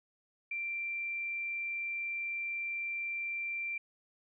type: tone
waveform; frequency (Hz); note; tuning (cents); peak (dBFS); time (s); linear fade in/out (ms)
sine; 2358; D7; +6; -34; 0.51-3.78; 5
effects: none